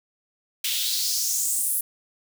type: noise with high-pass filter sweep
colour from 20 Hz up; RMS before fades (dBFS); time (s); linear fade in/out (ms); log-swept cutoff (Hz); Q
white; -25; 0.64-1.81; 5; 2900 to 11000; 3.2
effects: none